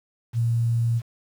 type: tone with quantisation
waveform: sine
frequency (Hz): 116.54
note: A#2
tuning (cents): 0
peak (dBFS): -19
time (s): 0.33-1.02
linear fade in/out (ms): 50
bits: 8
effects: none